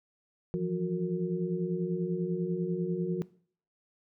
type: tone cluster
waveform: sine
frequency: 166.7 / 176.8 / 364.4 / 459.1 Hz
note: E3 / F3 / F#4 / A#4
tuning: +20 / +22 / -26 / -26 cents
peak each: -36 / -32 / -33 / -38 dBFS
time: 0.54-3.22 s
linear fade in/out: 0 ms
effects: noise-tail reverb RT60 0.5 s tail -19 dB re dry